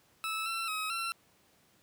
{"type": "tone with pitch steps", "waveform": "20% pulse", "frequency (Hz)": [1308, 1345, 1272, 1353], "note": ["E6", "E6", "D#6", "E6"], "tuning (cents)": [-14, 34, 38, 45], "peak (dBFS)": -28, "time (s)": [0.24, 1.12], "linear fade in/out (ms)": 0, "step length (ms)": 220, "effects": ["pink hiss -66 dBFS RMS until 1.82 s", "high-pass 100 Hz 12 dB/octave"]}